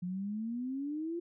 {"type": "exponential sweep", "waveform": "sine", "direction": "up", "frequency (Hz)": [175, 349.2], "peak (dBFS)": -34, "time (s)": [0.02, 1.2], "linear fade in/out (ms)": 10, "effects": []}